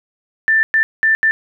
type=tone bursts at uneven times; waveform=sine; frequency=1776 Hz; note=A6; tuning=16 cents sharp; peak=-10 dBFS; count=4; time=0.48-0.63 / 0.74-0.83 / 1.03-1.15 / 1.23-1.31 s; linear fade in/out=0 ms; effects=none